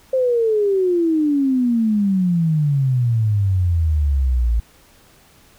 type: exponential sweep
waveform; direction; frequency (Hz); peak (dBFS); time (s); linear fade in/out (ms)
sine; down; 530 to 55; -14; 0.13-4.6; 5
effects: pink hiss -51 dBFS RMS until 5.58 s